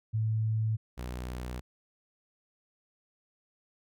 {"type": "tone pair in turn", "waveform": ["sine", "sawtooth"], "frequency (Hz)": [110, 61.74], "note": ["A2", "B1"], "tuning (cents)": [0, 0], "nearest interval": "minor seventh", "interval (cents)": 1000, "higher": "first", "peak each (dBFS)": [-26, -32], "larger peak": "first", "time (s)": [[0.13, 0.77], [0.97, 1.61]], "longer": "neither", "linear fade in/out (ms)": 20, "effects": []}